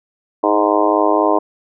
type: harmonic tone with a mistuned harmonic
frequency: 103.83 Hz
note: G#2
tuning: in tune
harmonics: 3 / 4 / 5 / 6 / 7 / 8 / 9 / 10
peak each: -18 / -19 / -22 / -18 / -21 / -24 / -20 / -20 dBFS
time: 0.43-1.39 s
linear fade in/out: 10 ms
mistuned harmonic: 3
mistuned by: +18 cents
effects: none